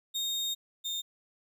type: tone pair in turn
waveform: 35% pulse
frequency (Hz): 3700 / 3643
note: A#7 / A#7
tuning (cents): -14 / -41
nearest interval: unison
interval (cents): 27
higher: first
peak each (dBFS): -28 / -30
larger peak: first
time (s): 0.14-0.55 / 0.84-1.02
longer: first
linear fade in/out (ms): 20
effects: none